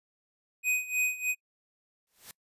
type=tone with tremolo; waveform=square; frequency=2500 Hz; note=D#7; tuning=8 cents sharp; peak=-25 dBFS; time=0.63-1.35 s; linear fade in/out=50 ms; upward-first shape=sine; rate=3.2 Hz; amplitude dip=85%
type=noise with exponential growth; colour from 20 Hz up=white; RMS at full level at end=-42 dBFS; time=2.07-2.31 s; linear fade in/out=1 ms; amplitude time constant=51 ms
effects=noise-tail reverb RT60 0.1 s tail -24 dB re dry + resampled to 32000 Hz